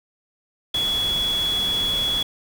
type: tone in noise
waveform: sine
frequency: 3375 Hz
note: G#7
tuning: 27 cents sharp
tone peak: -20 dBFS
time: 0.74-2.23 s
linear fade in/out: 5 ms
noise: pink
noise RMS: -32 dBFS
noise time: 0.74-2.23 s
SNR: +9 dB
effects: none